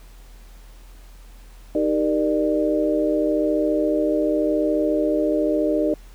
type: chord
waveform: sine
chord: Eb major seventh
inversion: none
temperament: equal with one note detuned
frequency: 311.1 / 392 / 466.2 / 596.2 Hz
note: Eb4 / G4 / Bb4 / D5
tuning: 0 / 0 / 0 / +26 cents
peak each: -21 / -26 / -26 / -22 dBFS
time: 1.75-5.94 s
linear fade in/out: 2 ms
effects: added 41 Hz sine -41 dBFS peak until 6.14 s + pink hiss -53 dBFS RMS until 6.14 s